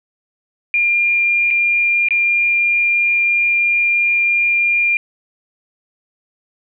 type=tone with dropouts; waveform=sine; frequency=2401 Hz; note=D7; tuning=38 cents sharp; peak=-12 dBFS; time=0.74-4.97 s; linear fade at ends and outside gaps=1 ms; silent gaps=1.505-1.509 / 2.086-2.107 s; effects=none